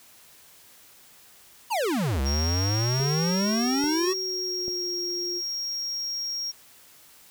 square exponential two-way sweep, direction down then up, 1015 to 65.41 to 382.2 Hz, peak -24 dBFS, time 1.7-4.14 s, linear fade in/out 20 ms, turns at 2.21 s
click train, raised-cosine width 2 ms, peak -25 dBFS, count 4, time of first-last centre 2.16-4.681 s, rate 1.19 Hz
triangle tone, 5588 Hz, F8, in tune, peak -27 dBFS, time 2.25-6.52 s, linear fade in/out 20 ms
sine tone with pitch glide, 392 to 355.3 Hz, G4 to F4, 0 to +30 cents, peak -33 dBFS, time 2.95-5.42 s, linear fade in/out 50 ms, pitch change -170 cents, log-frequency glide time 3.58-4.98 s
effects white hiss -53 dBFS RMS until 7.3 s

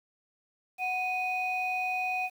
sine tone pair together, 739.1 / 2489 Hz, F#5 / D#7, -2 / 0 cents, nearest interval octave + major sixth, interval 2102 cents, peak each -30 / -30 dBFS, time 0.78-2.3 s, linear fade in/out 50 ms, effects tanh soft clip ceiling -22 dBFS + 9-bit

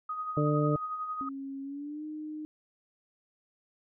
sine tone with tremolo, 1250 Hz, D#6, 8 cents sharp, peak -31 dBFS, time 0.09-1.29 s, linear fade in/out 5 ms, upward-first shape sine, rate 11 Hz, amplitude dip 45%
harmonic tone, 148.9 Hz, D3, 24 cents sharp, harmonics 1 / 2 / 3 / 4, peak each -27 / -30 / -32 / -33 dBFS, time 0.37-0.76 s, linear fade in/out 2 ms
sine tone with pitch glide, 272.9 to 306.3 Hz, C#4 to D#4, -27 to -27 cents, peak -36 dBFS, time 1.21-2.45 s, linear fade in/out 0 ms, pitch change +200 cents, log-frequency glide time 1.62-2.04 s
effects none

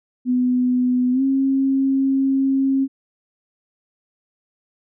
sine tone with pitch glide, 250 to 269.5 Hz, B3 to C#4, +21 to -49 cents, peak -15 dBFS, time 0.25-2.88 s, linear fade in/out 50 ms, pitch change +130 cents, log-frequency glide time 1.12-1.22 s, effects none

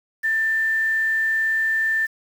sine tone with quantisation, 1781 Hz, A6, 21 cents sharp, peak -18 dBFS, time 0.23-2.07 s, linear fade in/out 20 ms, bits 7, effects none

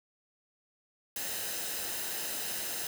white noise with comb filter, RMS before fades -36 dBFS, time 1.16-2.87 s, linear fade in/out 2 ms, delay 0.88 ms, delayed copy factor -0.5, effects none

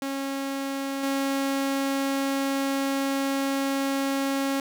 sawtooth tone with level steps, 273.6 Hz, C#4, 23 cents flat, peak -24 / -20 dBFS, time 0.02-4.6 s, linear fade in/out 2 ms, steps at 1.03 s, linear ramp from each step 5 ms, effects none

